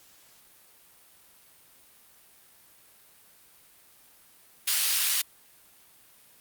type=high-pass noise; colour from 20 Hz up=pink; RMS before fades=-25 dBFS; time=4.67-5.22 s; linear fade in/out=10 ms; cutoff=3000 Hz; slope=12 dB/octave; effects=white hiss -57 dBFS RMS until 6.4 s + Opus 48 kbps